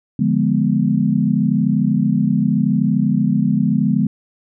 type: chord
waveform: sine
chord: D diminished seventh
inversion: none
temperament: equal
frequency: 146.83 / 174.61 / 207.7 / 246.9 Hz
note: D3 / F3 / Ab3 / Cb4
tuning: 0 / 0 / 0 / 0 cents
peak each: -20 / -20 / -17 / -19 dBFS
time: 0.19-4.07 s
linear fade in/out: 5 ms
effects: none